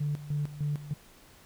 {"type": "tone with tremolo", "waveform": "sine", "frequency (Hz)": 146.83, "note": "D3", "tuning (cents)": 0, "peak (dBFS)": -26, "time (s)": [0, 0.94], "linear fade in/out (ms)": 10, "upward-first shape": "square", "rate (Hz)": 3.3, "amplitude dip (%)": 80, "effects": ["tanh soft clip ceiling -23 dBFS", "pink hiss -56 dBFS RMS until 1.45 s"]}